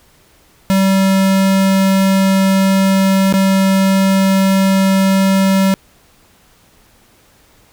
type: tone with dropouts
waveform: square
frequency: 192.8 Hz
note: G3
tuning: 28 cents flat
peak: -10 dBFS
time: 0.7-5.74 s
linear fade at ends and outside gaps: 0 ms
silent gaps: 3.326-3.339 s
effects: pink hiss -50 dBFS RMS until 7.72 s